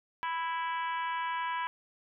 harmonic tone, 329.6 Hz, E4, in tune, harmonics 3 / 4 / 5 / 6 / 7 / 8 / 9 / 10, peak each -32 / -45 / -39 / -47 / -44 / -50 / -48 / -53 dBFS, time 0.23-1.67 s, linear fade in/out 0 ms, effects none

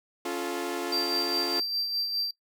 sawtooth chord, Db augmented, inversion none, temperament equal with one note detuned, 277.2 / 349.2 / 434.7 Hz, Db4 / F4 / A4, 0 / 0 / -21 cents, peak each -32 / -28 / -32 dBFS, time 0.25-1.6 s, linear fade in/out 5 ms
triangle tone with tremolo, 4699 Hz, D8, in tune, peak -24 dBFS, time 0.92-2.31 s, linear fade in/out 5 ms, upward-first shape sine, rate 4.9 Hz, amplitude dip 45%
effects noise-tail reverb RT60 0.1 s tail -19 dB re dry

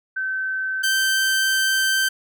sine / sawtooth tone pair in turn, 1537 / 1554.9 Hz, G6 / G6, -35 / -15 cents, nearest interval unison, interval 20 cents, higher second, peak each -22 / -14 dBFS, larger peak second, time 0.16-0.83 / 0.83-2.09 s, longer second, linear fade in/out 10 ms, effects none

